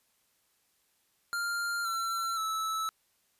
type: tone with pitch steps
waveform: square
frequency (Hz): 1396.9 / 1351.7 / 1307.9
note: F6 / E6 / E6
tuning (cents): 0 / +43 / -14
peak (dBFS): -31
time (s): 1.33-2.89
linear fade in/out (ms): 0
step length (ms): 520
effects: white hiss -72 dBFS RMS until 3.39 s + resampled to 32000 Hz